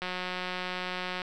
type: click train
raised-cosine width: 0.3 ms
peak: -18 dBFS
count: 219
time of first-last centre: 0.02-1.218 s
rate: 182 Hz
effects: none